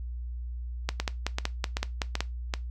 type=two click trains; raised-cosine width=0.2 ms; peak=-11 / -10 dBFS; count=5 / 8; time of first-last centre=1-2.538 / 0.89-2.206 s; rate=2.6 / 5.32 Hz; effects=noise-tail reverb RT60 0.2 s tail -18 dB re dry + added 60 Hz sine -33 dBFS peak until 2.7 s